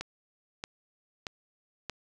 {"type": "click train", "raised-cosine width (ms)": 0.2, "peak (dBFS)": -18, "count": 4, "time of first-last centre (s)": [0.01, 1.897], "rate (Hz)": 1.59, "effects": []}